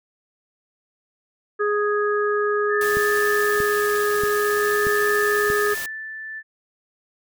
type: harmonic tone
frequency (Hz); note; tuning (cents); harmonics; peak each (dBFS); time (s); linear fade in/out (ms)
415.3; G#4; 0; 1 / 3 / 4; -20 / -25 / -27; 1.59-5.75; 20
type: tone with tremolo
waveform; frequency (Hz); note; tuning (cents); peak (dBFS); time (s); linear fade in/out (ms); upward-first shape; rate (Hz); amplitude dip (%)
sine; 1760; A6; 0; -22; 2.68-6.43; 50; sine; 0.5; 65
type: noise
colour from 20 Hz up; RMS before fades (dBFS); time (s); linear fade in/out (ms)
white; -32; 2.81-5.86; 2
type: click train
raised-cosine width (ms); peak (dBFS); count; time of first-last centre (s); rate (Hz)
3; -17; 5; 2.97-5.502; 1.58
effects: none